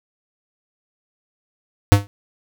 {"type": "tone with exponential decay", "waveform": "square", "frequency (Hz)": 100.9, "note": "G#2", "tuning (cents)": -49, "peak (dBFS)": -3, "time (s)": [1.92, 2.07], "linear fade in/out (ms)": 0, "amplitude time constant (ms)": 31, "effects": []}